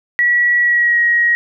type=tone with pitch glide; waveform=sine; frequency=1932 to 1893.3 Hz; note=B6 to A#6; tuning=-39 to +26 cents; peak=-10 dBFS; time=0.19-1.35 s; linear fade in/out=0 ms; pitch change=-35 cents; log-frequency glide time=0.61-0.99 s; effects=none